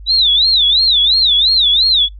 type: tone with vibrato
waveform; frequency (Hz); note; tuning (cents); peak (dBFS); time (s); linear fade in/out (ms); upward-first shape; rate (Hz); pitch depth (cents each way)
sine; 3784; A#7; +25; -8; 0.06-2.09; 50; sine; 2.9; 210
effects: noise-tail reverb RT60 0.1 s tail -18 dB re dry + added 50 Hz sine -30 dBFS peak until 2.19 s